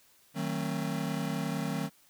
square chord, D# diminished seventh, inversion none, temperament just, 155.56 / 186.68 / 224 / 268.8 Hz, D#3 / F#3 / A3 / C4, 0 / +16 / +31 / +47 cents, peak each -36 / -37 / -38 / -38 dBFS, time 0.34-1.9 s, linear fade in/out 50 ms, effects white hiss -63 dBFS RMS until 2.09 s

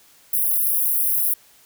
white high-pass noise, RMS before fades -20 dBFS, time 0.33-1.34 s, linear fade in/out 5 ms, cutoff 10000 Hz, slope 96 dB/octave, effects white hiss -53 dBFS RMS until 1.65 s

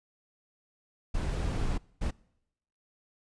brown noise bursts at uneven times, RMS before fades -30 dBFS, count 2, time 1.14-1.78 / 2.01-2.11 s, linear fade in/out 10 ms, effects noise-tail reverb RT60 0.8 s tail -24 dB re dry + resampled to 22050 Hz

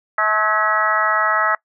harmonic tone with a mistuned harmonic, 215.1 Hz, A3, 39 cents flat, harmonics 3 / 4 / 5 / 6 / 7 / 8 / 9, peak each -24 / -25 / -25 / -18 / -28 / -23 / -23 dBFS, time 0.18-1.55 s, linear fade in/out 2 ms, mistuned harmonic 8, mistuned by -56 cents, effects noise-tail reverb RT60 0.1 s tail -23 dB re dry

